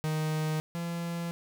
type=tone pair in turn; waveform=45% pulse; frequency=155.56 / 170.13 Hz; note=D#3 / F3; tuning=0 / -45 cents; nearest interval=major second; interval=155 cents; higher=second; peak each=-28 / -32 dBFS; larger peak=first; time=0.04-0.6 / 0.75-1.31 s; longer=neither; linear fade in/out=0 ms; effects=none